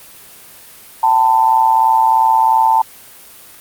sine tone with amplitude modulation, 889 Hz, A5, 18 cents sharp, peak -5 dBFS, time 1.03-2.82 s, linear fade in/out 5 ms, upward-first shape sine, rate 123 Hz, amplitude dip 75%, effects white hiss -39 dBFS RMS until 3.6 s + Opus 32 kbps

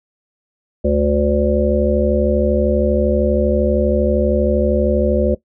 harmonic tone, 72.7 Hz, D2, 17 cents flat, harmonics 1 / 3 / 5 / 7 / 8, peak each -19 / -19 / -19 / -19 / -19 dBFS, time 0.84-5.35 s, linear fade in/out 10 ms, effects noise-tail reverb RT60 0.1 s tail -17 dB re dry

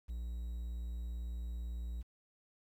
triangle tone with quantisation, 59 Hz, A#1, 22 cents sharp, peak -36 dBFS, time 0.08-2.03 s, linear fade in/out 20 ms, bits 11, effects none

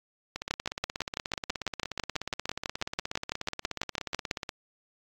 two click trains, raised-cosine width 0.2 ms, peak -11 / -16 dBFS, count 24 / 70, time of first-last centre 0.51-4.312 / 0.36-4.492 s, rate 6.05 / 16.7 Hz, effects AAC 64 kbps

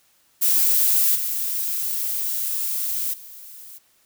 violet noise with level steps, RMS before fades -18 / -25 / -41 dBFS, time 0.41-3.79 s, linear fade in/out 20 ms, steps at 1.15 / 3.13 s, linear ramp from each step 10 ms, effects white hiss -61 dBFS RMS until 4.05 s

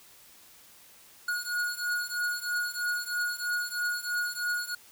square beating tone pair, 1445 / 1448.1 Hz, F#6 / F#6, -41 / -38 cents, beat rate 3.1 Hz, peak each -32 / -34 dBFS, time 1.28-4.75 s, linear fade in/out 5 ms, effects white hiss -55 dBFS RMS until 4.91 s

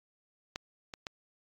clicks, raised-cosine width 0.2 ms, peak -18 / -24 / -20 dBFS, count 3, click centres 0.559 / 0.938 / 1.068 s, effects AAC 64 kbps

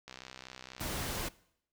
click train, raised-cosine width 0.2 ms, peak -28 dBFS, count 47, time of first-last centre 0.08-0.797 s, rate 64.2 Hz
pink noise, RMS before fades -37 dBFS, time 0.8-1.29 s, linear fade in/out 10 ms
effects noise-tail reverb RT60 0.7 s tail -21 dB re dry

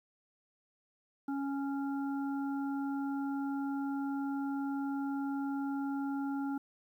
harmonic tone, 277.2 Hz, C#4, in tune, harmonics 1 / 3 / 5, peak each -33 / -43 / -47 dBFS, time 1.28-6.58 s, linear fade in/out 5 ms, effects 11-bit

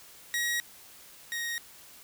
sawtooth tone pair in turn, 1900 / 1874.9 Hz, A#6 / A#6, +33 / +9 cents, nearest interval unison, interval 24 cents, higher first, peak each -24 / -28 dBFS, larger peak first, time 0.34-0.6 / 1.32-1.58 s, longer neither, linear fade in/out 0 ms, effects white hiss -52 dBFS RMS until 2.03 s

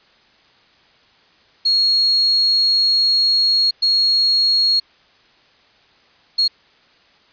sine tone bursts at uneven times, 4301 Hz, C8, 47 cents sharp, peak -12 dBFS, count 3, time 1.65-3.71 / 3.82-4.8 / 6.38-6.48 s, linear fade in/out 10 ms, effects white hiss -53 dBFS RMS until 7.32 s + resampled to 11025 Hz

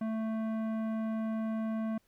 sine tone with tanh clipping, 221.2 Hz, A3, 9 cents sharp, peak -33 dBFS, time 0.01-1.98 s, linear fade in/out 5 ms, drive 14 dB, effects pink hiss -72 dBFS RMS until 2.07 s

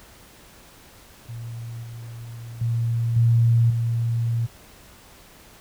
sine tone with level steps, 116.4 Hz, A#2, 2 cents flat, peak -31 / -34 / -20 / -14 / -20 dBFS, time 1.28-4.47 s, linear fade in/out 20 ms, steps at 1.83 / 2.61 / 3.16 / 3.7 s, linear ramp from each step 5 ms, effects pink hiss -49 dBFS RMS until 5.6 s

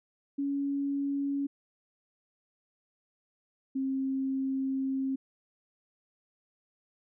sine tone pair in turn, 280.2 / 267.3 Hz, C#4 / C4, +19 / +37 cents, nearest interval minor second, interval 82 cents, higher first, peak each -28 dBFS, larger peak neither, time 0.38-1.47 / 3.75-5.16 s, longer second, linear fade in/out 10 ms, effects none

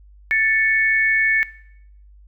sine tone pair together, 1765 / 2217 Hz, A6 / C#7, +5 / 0 cents, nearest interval major third, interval 395 cents, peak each -18 dBFS, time 0.31-1.43 s, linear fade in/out 0 ms, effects noise-tail reverb RT60 0.7 s tail -18 dB re dry + added 50 Hz sine -44 dBFS peak until 2.27 s

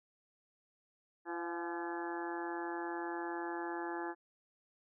harmonic tone with a mistuned harmonic, 170.6 Hz, F3, 40 cents flat, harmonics 2 / 3 / 4 / 5 / 6 / 7 / 8 / 9 / 10, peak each -40 / -52 / -49 / -43 / -50 / -52 / -52 / -51 / -47 dBFS, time 1.25-4.15 s, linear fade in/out 50 ms, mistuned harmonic 4, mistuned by +38 cents, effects none

